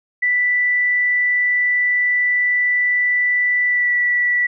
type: tone with pitch glide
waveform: sine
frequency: 1975.5 to 1956.2 Hz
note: B6 to B6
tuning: 0 to -17 cents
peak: -14 dBFS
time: 0.22-4.47 s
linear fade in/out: 10 ms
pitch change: -17 cents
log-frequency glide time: 3.66-3.92 s
effects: none